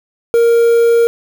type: tone with quantisation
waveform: triangle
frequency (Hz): 466.2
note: A#4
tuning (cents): 0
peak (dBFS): -5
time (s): 0.34-1.07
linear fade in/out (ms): 0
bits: 5
effects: none